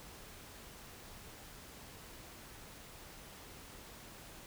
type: silence
effects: pink hiss -53 dBFS RMS until 4.46 s